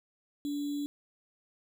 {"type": "tone with sample-and-hold", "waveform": "sine", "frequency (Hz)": 288.9, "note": "D4", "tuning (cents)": -28, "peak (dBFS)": -31, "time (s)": [0.45, 0.86], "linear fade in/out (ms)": 0, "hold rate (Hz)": 3675, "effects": []}